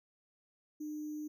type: tone with sample-and-hold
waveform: sine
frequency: 302.6 Hz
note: D#4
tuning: 48 cents flat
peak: -38 dBFS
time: 0.8-1.28 s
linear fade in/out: 10 ms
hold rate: 6300 Hz
effects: none